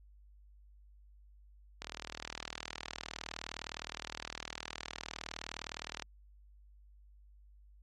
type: click train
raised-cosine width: 0.2 ms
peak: -23 dBFS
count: 167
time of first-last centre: 1.82-6.023 s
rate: 39.5 Hz
effects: added 50 Hz sine -57 dBFS peak until 7.82 s + AAC 32 kbps